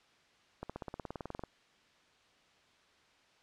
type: accelerating click train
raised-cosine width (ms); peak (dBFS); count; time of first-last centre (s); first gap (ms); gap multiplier
1; -26; 16; 0.63-1.437; 66; 0.97
effects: white hiss -66 dBFS RMS until 3.42 s + low-pass 4000 Hz 12 dB/octave